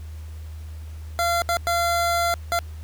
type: tone bursts at uneven times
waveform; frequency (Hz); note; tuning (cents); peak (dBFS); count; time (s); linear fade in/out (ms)
25% pulse; 687; F5; -29; -16; 4; 1.19-1.42 / 1.49-1.57 / 1.67-2.34 / 2.52-2.59; 0
effects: added 78 Hz sine -33 dBFS peak until 2.83 s + pink hiss -52 dBFS RMS until 2.83 s